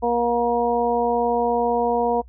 harmonic tone, 237.7 Hz, A#3, 34 cents sharp, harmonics 1 / 2 / 3 / 4, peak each -27 / -21 / -23 / -24 dBFS, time 0.02-2.22 s, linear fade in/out 20 ms, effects noise-tail reverb RT60 0.1 s tail -25 dB re dry + added 60 Hz sine -42 dBFS peak until 2.28 s

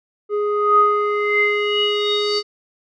square tone with low-pass filter sweep, 415.3 Hz, G#4, in tune, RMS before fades -18 dBFS, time 0.29-2.43 s, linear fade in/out 50 ms, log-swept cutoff 840 to 4800 Hz, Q 9.8, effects none

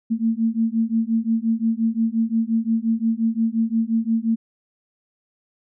sine beating tone pair, 223.3 / 229 Hz, A3 / A#3, +26 / -31 cents, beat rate 5.7 Hz, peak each -21 dBFS, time 0.1-4.36 s, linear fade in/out 20 ms, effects none

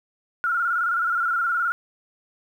sine tone with vibrato, 1393 Hz, F6, 5 cents flat, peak -20 dBFS, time 0.44-1.72 s, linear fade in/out 0 ms, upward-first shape square, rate 19 Hz, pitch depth 54 cents each way, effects 9-bit

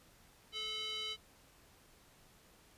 square tone with band-pass filter, 433.6 Hz, A4, 25 cents flat, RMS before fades -41 dBFS, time 0.52-1.17 s, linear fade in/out 50 ms, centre 3400 Hz, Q 9.5, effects pink hiss -64 dBFS RMS until 2.77 s + resampled to 32000 Hz

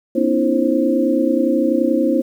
sine tone cluster, 242.2 / 273.4 / 305.2 / 334.6 / 530 Hz, B3 / C#4 / D#4 / E4 / C5, -34 / -24 / -33 / +26 / +22 cents, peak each -20 dBFS, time 0.15-2.22 s, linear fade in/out 10 ms, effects 8-bit

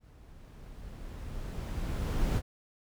brown noise with level ramp, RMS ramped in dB -55 to -27 dBFS, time 0-2.42 s, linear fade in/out 50 ms, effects none

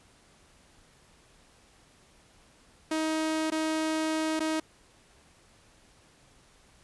sawtooth tone with dropouts, 315.6 Hz, D#4, 25 cents sharp, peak -23 dBFS, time 2.91-4.6 s, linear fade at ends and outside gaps 5 ms, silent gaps 3.503-3.519 / 4.395-4.403 s, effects pink hiss -60 dBFS RMS until 6.83 s + resampled to 24000 Hz

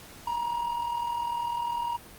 triangle tone with amplitude modulation, 948 Hz, A#5, 29 cents sharp, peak -23 dBFS, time 0.27-1.97 s, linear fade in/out 5 ms, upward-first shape sine, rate 40 Hz, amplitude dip 60%, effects pink hiss -48 dBFS RMS until 2.18 s + Opus 48 kbps

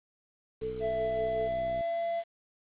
sine tone with tremolo, 440 Hz, A4, in tune, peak -31 dBFS, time 0.61-1.49 s, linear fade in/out 20 ms, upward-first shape sine, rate 5.3 Hz, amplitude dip 55%
click train, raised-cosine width 3 ms, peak -32 dBFS, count 76, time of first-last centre 0.62-1.809 s, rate 63.1 Hz
triangle tone with pitch glide, 666 to 676.5 Hz, E5 to E5, +18 to +45 cents, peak -27 dBFS, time 0.8-2.24 s, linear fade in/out 50 ms, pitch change +27 cents, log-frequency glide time 1.01-2.07 s
effects resampled to 8000 Hz + 9-bit

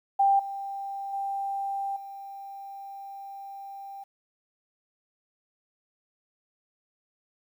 sine tone with level steps, 790 Hz, G5, 13 cents sharp, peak -18 / -32 / -28 / -38 dBFS, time 0.19-4.04 s, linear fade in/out 10 ms, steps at 0.39 / 1.13 / 1.96 s, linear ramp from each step 5 ms, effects 10-bit

